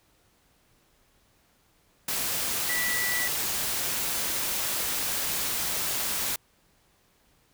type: tone in noise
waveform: sine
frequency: 1962 Hz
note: B6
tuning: 12 cents flat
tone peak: -28 dBFS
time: 2.69-3.28 s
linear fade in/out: 5 ms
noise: white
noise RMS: -29 dBFS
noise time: 2.08-6.36 s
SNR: -2 dB
effects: pink hiss -65 dBFS RMS until 7.53 s